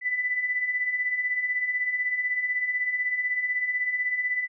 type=beating tone pair; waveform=sine; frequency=1978 / 1994 Hz; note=B6 / B6; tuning=+2 / +16 cents; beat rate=16 Hz; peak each=-32 / -25 dBFS; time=0.01-4.48 s; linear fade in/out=50 ms; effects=none